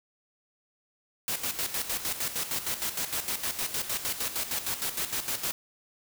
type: noise with tremolo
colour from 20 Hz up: white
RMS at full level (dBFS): -30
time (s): 1.28-5.52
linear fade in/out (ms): 0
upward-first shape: square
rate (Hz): 6.5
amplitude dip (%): 65
effects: none